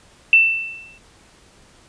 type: tone with exponential decay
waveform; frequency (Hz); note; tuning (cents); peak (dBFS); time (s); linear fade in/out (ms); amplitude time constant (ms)
sine; 2672; E7; +23; -6; 0.33-0.98; 1; 140
effects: pink hiss -51 dBFS RMS until 1.88 s + resampled to 22050 Hz